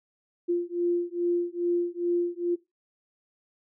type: beating tone pair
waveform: sine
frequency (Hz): 347.1 / 349.5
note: F4 / F4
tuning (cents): -11 / +1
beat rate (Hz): 2.4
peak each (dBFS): -27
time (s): 0.48-2.56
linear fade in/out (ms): 20
effects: noise-tail reverb RT60 0.2 s tail -18 dB re dry